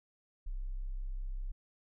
sine tone, 32.61 Hz, C1, 5 cents flat, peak -35 dBFS, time 0.46-1.52 s, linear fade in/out 10 ms, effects none

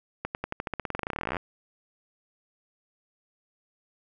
accelerating click train, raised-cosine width 0.5 ms, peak -15 dBFS, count 29, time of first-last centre 0.25-1.368 s, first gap 99 ms, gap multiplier 0.92, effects none

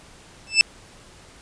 25% pulse tone with exponential growth, 2638 Hz, E7, 1 cent sharp, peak -3 dBFS, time 0.47-0.61 s, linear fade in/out 0 ms, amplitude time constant 29 ms, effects pink hiss -48 dBFS RMS until 1.41 s + resampled to 22050 Hz

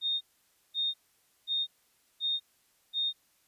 sine tone bursts, 3680 Hz, A#7, 23 cents flat, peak -27 dBFS, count 5, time 0.01-3.13 s, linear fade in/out 50 ms, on 200 ms, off 530 ms, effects white hiss -69 dBFS RMS until 3.47 s + resampled to 32000 Hz

